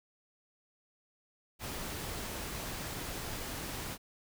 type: noise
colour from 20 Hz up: pink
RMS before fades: -40 dBFS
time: 1.59-3.98 s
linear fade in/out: 50 ms
effects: none

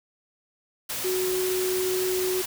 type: tone in noise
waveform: sine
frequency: 370 Hz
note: F#4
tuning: in tune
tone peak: -24 dBFS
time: 1.04-2.42 s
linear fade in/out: 10 ms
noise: white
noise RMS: -31 dBFS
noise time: 0.89-2.46 s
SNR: +4 dB
effects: none

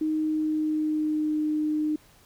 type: tone with pitch glide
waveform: sine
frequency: 311.1 to 305.2 Hz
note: D#4 to D#4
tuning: 0 to -33 cents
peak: -23 dBFS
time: 0.01-1.96 s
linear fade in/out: 5 ms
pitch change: -33 cents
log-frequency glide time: 0.14-1.43 s
effects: pink hiss -57 dBFS RMS until 2.25 s

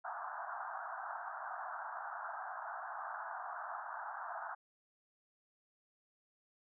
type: band-pass noise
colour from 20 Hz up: pink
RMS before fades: -44 dBFS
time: 0.04-4.55 s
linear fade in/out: 10 ms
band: 670 to 1600 Hz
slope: 96 dB/octave
effects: none

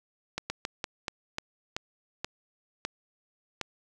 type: slowing click train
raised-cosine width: 0.2 ms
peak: -14 dBFS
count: 10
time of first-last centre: 0.38-3.613 s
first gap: 120 ms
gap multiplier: 1.26
effects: none

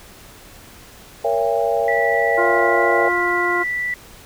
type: chord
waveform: sine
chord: A# diminished seventh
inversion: none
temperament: just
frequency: 466.2 / 559.4 / 671.3 / 805.5 Hz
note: A#4 / C#5 / E5 / G5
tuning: 0 / +16 / +31 / +47 cents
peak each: -21 / -22 / -21 / -23 dBFS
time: 1.24-3.09 s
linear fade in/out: 10 ms
type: tone with pitch glide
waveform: sine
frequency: 1956 to 1967.3 Hz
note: B6 to B6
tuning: -17 to -7 cents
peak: -20 dBFS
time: 1.88-3.94 s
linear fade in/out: 2 ms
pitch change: +10 cents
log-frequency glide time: 2.6-2.85 s
type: harmonic tone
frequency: 352.2 Hz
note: F4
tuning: 15 cents sharp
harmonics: 1 / 2 / 3 / 4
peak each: -22 / -26 / -23 / -25 dBFS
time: 2.37-3.64 s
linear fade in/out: 20 ms
effects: pink hiss -43 dBFS RMS until 4.25 s

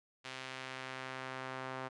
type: tone with band-pass filter sweep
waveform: sawtooth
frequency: 130.81 Hz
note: C3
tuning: in tune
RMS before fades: -44 dBFS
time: 0.24-1.89 s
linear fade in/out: 20 ms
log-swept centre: 2900 to 1100 Hz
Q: 0.92
effects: resampled to 24000 Hz

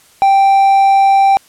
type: tone with hard clipping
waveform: triangle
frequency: 784 Hz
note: G5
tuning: in tune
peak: -7 dBFS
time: 0.22-1.37 s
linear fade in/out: 0 ms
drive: 6 dB
effects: white hiss -47 dBFS RMS until 1.48 s + low-pass 12000 Hz 12 dB/octave

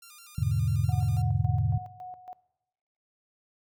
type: tone with vibrato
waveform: 5% pulse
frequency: 1290 Hz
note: E6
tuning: 38 cents flat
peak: -37 dBFS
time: 0.02-1.22 s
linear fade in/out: 5 ms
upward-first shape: square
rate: 6.1 Hz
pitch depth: 110 cents each way
type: chord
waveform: sine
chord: E dominant seventh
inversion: none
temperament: equal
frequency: 82.41 / 103.83 / 123.47 / 146.83 Hz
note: E2 / G#2 / B2 / D3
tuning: 0 / 0 / 0 / 0 cents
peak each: -31 / -28 / -29 / -30 dBFS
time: 0.38-1.78 s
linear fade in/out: 5 ms
type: tone with tremolo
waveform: sine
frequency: 732 Hz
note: F#5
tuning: 19 cents flat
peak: -38 dBFS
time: 0.89-2.33 s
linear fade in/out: 0 ms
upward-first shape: square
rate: 3.6 Hz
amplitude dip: 75%
effects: noise-tail reverb RT60 1.0 s tail -21 dB re dry

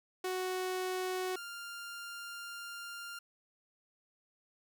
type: tone pair in turn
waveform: sawtooth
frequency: 370.1 / 1397.3 Hz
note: F#4 / F6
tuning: 0 / 0 cents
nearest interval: octave + major seventh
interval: 2300 cents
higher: second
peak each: -30 / -39 dBFS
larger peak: first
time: 0.24-1.36 / 1.36-3.19 s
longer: second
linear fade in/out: 5 ms
effects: none

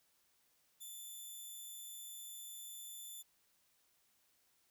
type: tone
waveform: 5% pulse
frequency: 3515 Hz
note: A7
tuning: 2 cents flat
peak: -40 dBFS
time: 0.8-3.23 s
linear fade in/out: 20 ms
effects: white hiss -75 dBFS RMS until 4.7 s

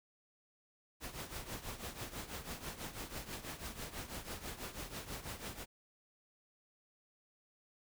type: noise with tremolo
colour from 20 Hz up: pink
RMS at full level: -42 dBFS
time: 1-5.66 s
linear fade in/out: 50 ms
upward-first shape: triangle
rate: 6.1 Hz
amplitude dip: 80%
effects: none

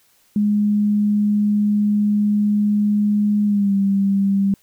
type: tone with pitch glide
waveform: sine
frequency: 207.7 to 197.06 Hz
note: G#3 to G3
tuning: 0 to +9 cents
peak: -14 dBFS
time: 0.36-4.54 s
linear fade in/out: 2 ms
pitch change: -91 cents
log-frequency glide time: 3.45-3.74 s
effects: white hiss -58 dBFS RMS until 4.62 s

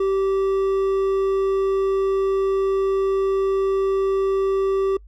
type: tone with hard clipping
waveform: triangle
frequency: 387.9 Hz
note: G4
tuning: 18 cents flat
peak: -19 dBFS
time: 0-4.97 s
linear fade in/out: 5 ms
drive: 9 dB
effects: noise-tail reverb RT60 0.1 s tail -24 dB re dry + added 50 Hz sine -42 dBFS peak until 5.07 s

